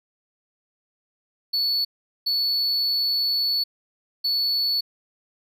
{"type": "tone bursts at uneven times", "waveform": "triangle", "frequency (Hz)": 4435, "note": "C#8", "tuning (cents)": 0, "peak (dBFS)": -19, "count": 3, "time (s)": [[1.53, 1.85], [2.26, 3.64], [4.24, 4.81]], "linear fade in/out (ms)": 10, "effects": []}